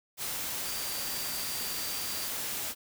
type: tone in noise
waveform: sine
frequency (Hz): 4699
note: D8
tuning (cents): 0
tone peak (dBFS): -41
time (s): 0.63-2.3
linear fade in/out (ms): 50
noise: white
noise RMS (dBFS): -35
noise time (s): 0.17-2.75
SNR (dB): -9
effects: none